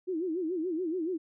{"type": "tone with vibrato", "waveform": "sine", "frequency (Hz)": 342, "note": "F4", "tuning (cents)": -36, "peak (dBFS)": -29, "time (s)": [0.07, 1.18], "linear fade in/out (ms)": 20, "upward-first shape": "sine", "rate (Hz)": 7, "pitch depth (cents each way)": 170, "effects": []}